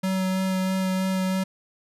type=tone with vibrato; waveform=square; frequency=188.3 Hz; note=F#3; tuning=31 cents sharp; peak=-23 dBFS; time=0.03-1.44 s; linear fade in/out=10 ms; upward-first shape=sine; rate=3.1 Hz; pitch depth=11 cents each way; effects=resampled to 32000 Hz